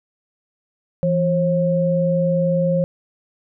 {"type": "tone pair together", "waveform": "sine", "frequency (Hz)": [168.2, 537.9], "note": ["E3", "C5"], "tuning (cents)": [35, 48], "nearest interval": "octave + minor sixth", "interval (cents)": 2013, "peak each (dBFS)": -18, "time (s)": [1.03, 2.84], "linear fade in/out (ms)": 0, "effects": []}